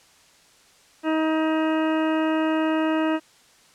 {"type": "harmonic tone", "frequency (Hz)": 315.9, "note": "D#4", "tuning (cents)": 26, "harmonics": [1, 2, 3, 4, 5, 6, 8, 9], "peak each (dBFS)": [-21, -27, -31, -33, -35, -37, -39, -40], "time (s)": [1.03, 3.2], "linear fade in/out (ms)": 50, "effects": ["white hiss -55 dBFS RMS until 3.74 s", "low-pass 8000 Hz 12 dB/octave"]}